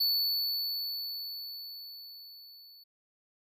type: tone with level ramp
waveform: square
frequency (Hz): 4459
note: C#8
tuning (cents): +9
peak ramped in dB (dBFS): -25 to -53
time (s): 0-2.84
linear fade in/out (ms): 10
effects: none